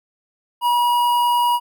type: tone with notch filter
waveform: square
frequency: 963 Hz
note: B5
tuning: 44 cents flat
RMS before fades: -17 dBFS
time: 0.61-1.6 s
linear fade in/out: 50 ms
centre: 6300 Hz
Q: 0.59
effects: none